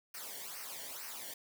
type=noise with flanger; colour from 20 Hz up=white; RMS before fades=-45 dBFS; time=0.14-1.34 s; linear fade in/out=5 ms; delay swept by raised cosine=0.27 to 0.8 ms; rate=2.2 Hz; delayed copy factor=-0.75; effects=none